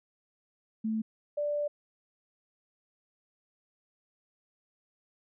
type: tone pair in turn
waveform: sine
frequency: 220 / 587.3 Hz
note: A3 / D5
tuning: 0 / 0 cents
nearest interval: octave + perfect fourth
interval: 1700 cents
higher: second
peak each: -28 dBFS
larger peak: neither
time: 0.84-1.02 / 1.37-1.68 s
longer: second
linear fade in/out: 10 ms
effects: none